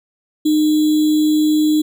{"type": "tone with sample-and-hold", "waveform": "sine", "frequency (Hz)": 305.9, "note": "D#4", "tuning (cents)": -29, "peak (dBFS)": -11, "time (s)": [0.45, 1.82], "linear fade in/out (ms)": 10, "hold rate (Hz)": 3675, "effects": []}